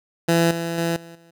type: tone with level steps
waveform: 15% pulse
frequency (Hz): 167.7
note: E3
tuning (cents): +30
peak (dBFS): -9 / -18 / -14 / -33 / -43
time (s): 0.28-1.31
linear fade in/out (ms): 10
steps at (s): 0.51 / 0.78 / 0.96 / 1.15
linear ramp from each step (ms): 2
effects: none